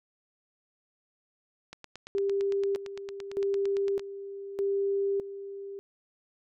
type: click train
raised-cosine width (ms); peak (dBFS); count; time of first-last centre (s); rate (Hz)
0.2; -25; 21; 1.73-3.995; 8.83
type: tone with tremolo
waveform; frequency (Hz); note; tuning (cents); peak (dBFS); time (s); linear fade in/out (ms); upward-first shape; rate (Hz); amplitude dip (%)
sine; 396.4; G4; +19; -25; 2.15-5.79; 0; square; 0.82; 75
effects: none